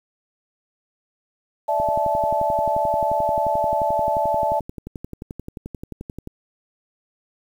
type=chord; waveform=sine; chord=D suspended second; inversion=none; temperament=equal with one note detuned; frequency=587.3 / 659.3 / 868.4 Hz; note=D5 / E5 / A5; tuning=0 / 0 / -23 cents; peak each=-24 / -23 / -21 dBFS; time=1.68-4.6 s; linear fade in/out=10 ms
type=click train; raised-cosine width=3 ms; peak=-19 dBFS; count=52; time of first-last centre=1.8-6.274 s; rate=11.4 Hz
effects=8-bit